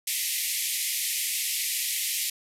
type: band-pass noise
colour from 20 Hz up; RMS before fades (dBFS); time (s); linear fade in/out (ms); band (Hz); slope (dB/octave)
white; -29; 0.07-2.3; 5; 1900 to 14000; 96
effects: none